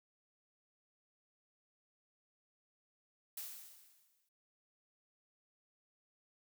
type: noise with exponential decay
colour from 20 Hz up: blue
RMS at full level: -43 dBFS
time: 3.37-4.29 s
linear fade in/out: 5 ms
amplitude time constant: 200 ms
effects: noise-tail reverb RT60 0.3 s tail -25 dB re dry